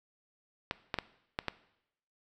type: clicks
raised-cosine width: 0.3 ms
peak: -15 dBFS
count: 5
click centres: 0.711 / 0.942 / 0.987 / 1.389 / 1.483 s
effects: noise-tail reverb RT60 0.8 s tail -18 dB re dry